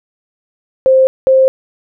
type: tone pair in turn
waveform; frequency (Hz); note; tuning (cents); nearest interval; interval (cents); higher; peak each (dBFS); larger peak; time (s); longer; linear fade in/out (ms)
sine; 525 / 527.1; C5 / C5; +6 / +13; unison; 7; second; -5; neither; 0.86-1.07 / 1.27-1.48; neither; 0
effects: none